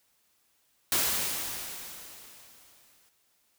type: noise with exponential decay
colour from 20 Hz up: white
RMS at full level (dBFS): -25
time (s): 0.92-3.09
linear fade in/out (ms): 1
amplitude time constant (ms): 470
effects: white hiss -70 dBFS RMS until 3.58 s